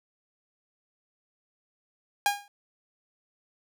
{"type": "tone with exponential decay", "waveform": "sawtooth", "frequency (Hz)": 813, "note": "G#5", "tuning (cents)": -37, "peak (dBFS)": -15, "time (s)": [2.26, 2.48], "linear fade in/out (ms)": 1, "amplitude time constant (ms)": 47, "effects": []}